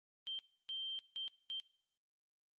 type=tone bursts at uneven times; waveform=sine; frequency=3142 Hz; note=G7; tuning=3 cents sharp; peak=-40 dBFS; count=4; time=0.27-0.39 / 0.69-0.99 / 1.16-1.28 / 1.5-1.6 s; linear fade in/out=0 ms; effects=noise-tail reverb RT60 0.6 s tail -21 dB re dry + Opus 24 kbps